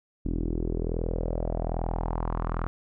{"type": "tone with low-pass filter sweep", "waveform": "sawtooth", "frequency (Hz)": 41.2, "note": "E1", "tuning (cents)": 0, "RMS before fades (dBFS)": -29, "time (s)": [0.25, 2.67], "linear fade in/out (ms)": 0, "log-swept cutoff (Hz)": [290, 1300], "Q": 3.4, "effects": []}